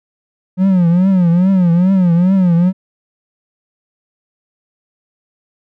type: tone with vibrato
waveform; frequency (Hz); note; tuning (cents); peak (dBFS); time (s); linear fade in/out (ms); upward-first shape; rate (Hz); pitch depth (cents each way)
triangle; 180.6; F#3; -42; -6; 0.57-2.73; 50; triangle; 2.4; 150
effects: none